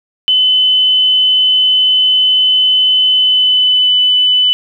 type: tone with pitch glide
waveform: sine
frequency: 3026 to 2998 Hz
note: F#7 to F#7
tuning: +38 to +22 cents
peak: -7 dBFS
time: 0.28-4.53 s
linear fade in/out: 0 ms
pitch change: -16 cents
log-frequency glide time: 3.1-4.01 s
effects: 8-bit